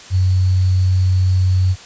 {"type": "tone with sample-and-hold", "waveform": "sine", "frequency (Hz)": 92.9, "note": "F#2", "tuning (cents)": 7, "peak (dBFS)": -11, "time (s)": [0.1, 1.76], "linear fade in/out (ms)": 50, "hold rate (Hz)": 4410, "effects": ["white hiss -38 dBFS RMS until 1.85 s", "resampled to 16000 Hz"]}